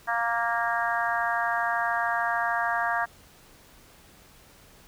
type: harmonic tone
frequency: 233.1 Hz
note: A#3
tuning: in tune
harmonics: 3 / 4 / 5 / 6 / 7 / 8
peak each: -29 / -31 / -31 / -35 / -29 / -35 dBFS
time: 0.07-3.06 s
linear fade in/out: 20 ms
effects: pink hiss -54 dBFS RMS until 4.87 s